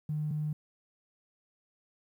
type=tone pair in turn; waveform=triangle; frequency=151.7 / 151.7 Hz; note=D#3 / D#3; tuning=-44 / -44 cents; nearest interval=unison; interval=0 cents; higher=neither; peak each=-26 dBFS; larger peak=neither; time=0.09-0.31 / 0.31-0.53 s; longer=neither; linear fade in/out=5 ms; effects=tanh soft clip ceiling -28 dBFS + 11-bit